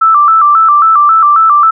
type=tone with vibrato; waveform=sine; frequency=1244.5 Hz; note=D#6; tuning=in tune; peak=-3 dBFS; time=0.01-1.71 s; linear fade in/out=10 ms; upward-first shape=square; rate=3.7 Hz; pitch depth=100 cents each way; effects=none